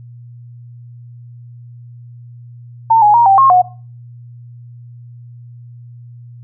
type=tone with pitch steps; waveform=sine; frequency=903 / 835 / 943 / 780 / 1074 / 728 Hz; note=A5 / G#5 / A#5 / G5 / C6 / F#5; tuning=+45 / +9 / +20 / -9 / +45 / -28 cents; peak=-5 dBFS; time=2.9-3.62 s; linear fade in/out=10 ms; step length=120 ms; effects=noise-tail reverb RT60 0.4 s tail -19 dB re dry + added 120 Hz sine -33 dBFS peak until 6.43 s